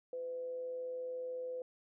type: tone with amplitude modulation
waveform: sine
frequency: 504 Hz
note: B4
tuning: 35 cents sharp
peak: -37 dBFS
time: 0.13-1.62 s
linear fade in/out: 2 ms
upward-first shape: sine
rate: 154 Hz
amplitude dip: 25%
effects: none